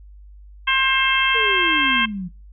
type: harmonic tone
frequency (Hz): 531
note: C5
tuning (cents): +25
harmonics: 2 / 3 / 4 / 5 / 6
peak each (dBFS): -22 / -22 / -22 / -22 / -22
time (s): 0.67-2.06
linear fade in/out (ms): 10
type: exponential sweep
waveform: sine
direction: down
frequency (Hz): 473.3 to 173.2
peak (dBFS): -25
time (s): 1.34-2.29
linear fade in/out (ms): 20
effects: noise-tail reverb RT60 0.3 s tail -23 dB re dry + added 50 Hz sine -40 dBFS peak until 2.52 s